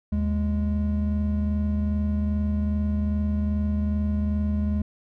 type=tone pair together; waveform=triangle; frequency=76.73 / 207.7 Hz; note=D#2 / G#3; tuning=-24 / 0 cents; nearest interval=octave + perfect fourth; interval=1724 cents; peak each=-22 / -23 dBFS; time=0.12-4.82 s; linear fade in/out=5 ms; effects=none